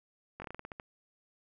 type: slowing click train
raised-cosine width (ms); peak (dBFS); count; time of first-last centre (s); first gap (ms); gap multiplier
0.5; -27; 10; 0.4-0.798; 20; 1.19
effects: none